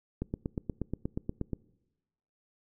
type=click train; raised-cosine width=3 ms; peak=-19 dBFS; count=12; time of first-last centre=0.22-1.533 s; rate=8.38 Hz; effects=noise-tail reverb RT60 1.0 s tail -23 dB re dry